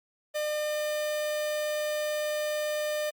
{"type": "tone", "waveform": "45% pulse", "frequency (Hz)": 603, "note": "D5", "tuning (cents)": 46, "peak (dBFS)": -28, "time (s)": [0.34, 3.11], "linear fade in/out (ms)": 20, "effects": ["Opus 48 kbps"]}